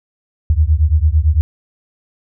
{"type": "beating tone pair", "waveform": "sine", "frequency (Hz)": [73.4, 82.3], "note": ["D2", "E2"], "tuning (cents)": [0, -2], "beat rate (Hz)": 8.9, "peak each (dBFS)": [-12, -13], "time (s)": [0.5, 1.41], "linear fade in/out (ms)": 0, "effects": []}